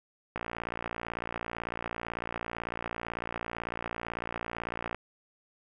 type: click train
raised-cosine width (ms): 0.5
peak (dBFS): -19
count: 267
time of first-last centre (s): 0.36-4.946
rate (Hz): 58
effects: none